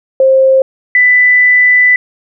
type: tone pair in turn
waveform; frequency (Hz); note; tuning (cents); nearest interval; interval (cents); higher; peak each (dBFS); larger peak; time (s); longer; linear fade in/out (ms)
sine; 530 / 1990.1; C5 / B6; +22 / +13; octave + major seventh; 2291; second; -4; neither; 0.2-0.62 / 0.95-1.96; second; 2
effects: none